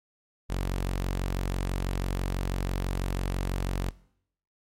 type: tone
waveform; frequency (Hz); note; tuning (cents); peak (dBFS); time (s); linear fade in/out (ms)
sawtooth; 46.08; F#1; -6; -23; 0.49-3.91; 20
effects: noise-tail reverb RT60 0.7 s tail -21 dB re dry + MP3 64 kbps